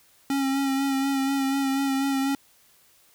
square tone with vibrato, 272.3 Hz, C#4, 31 cents flat, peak -23 dBFS, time 0.3-2.35 s, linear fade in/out 2 ms, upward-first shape sine, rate 4.1 Hz, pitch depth 27 cents each way, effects white hiss -59 dBFS RMS until 3.14 s

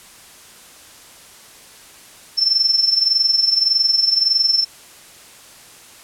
sine tone with amplitude modulation, 5350 Hz, E8, 25 cents sharp, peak -10 dBFS, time 2.37-4.65 s, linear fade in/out 20 ms, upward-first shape sine, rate 21.7 Hz, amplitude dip 70%, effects white hiss -43 dBFS RMS until 6.03 s + low-pass 11000 Hz 12 dB/octave

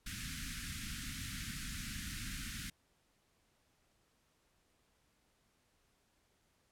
pink band-stop noise, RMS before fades -43 dBFS, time 0.06-2.7 s, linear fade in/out 5 ms, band 270 to 1400 Hz, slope 48 dB/octave, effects pink hiss -75 dBFS RMS until 6.71 s + low-pass 12000 Hz 12 dB/octave

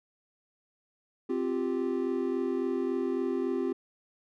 triangle chord, C suspended fourth, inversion none, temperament just, 261.6 / 348.8 / 392.4 Hz, C4 / F4 / G4, 0 / -2 / +2 cents, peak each -30 dBFS, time 1.29-3.73 s, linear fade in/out 10 ms, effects none

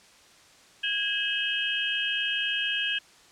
sine tone cluster, 1646 / 2585 / 2909 / 3182 Hz, G#6 / E7 / F#7 / G7, -16 / -34 / -30 / +25 cents, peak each -31 dBFS, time 0.83-2.99 s, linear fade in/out 10 ms, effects white hiss -55 dBFS RMS until 3.31 s + low-pass 7000 Hz 12 dB/octave

